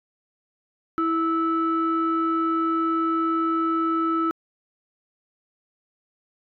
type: tone pair together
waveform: sine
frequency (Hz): 327.4 / 1309.6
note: E4 / E6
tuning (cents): -12 / -12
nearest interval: 2 octaves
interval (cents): 2400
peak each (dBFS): -22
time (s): 0.98-4.31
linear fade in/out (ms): 0
effects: tanh soft clip ceiling -14 dBFS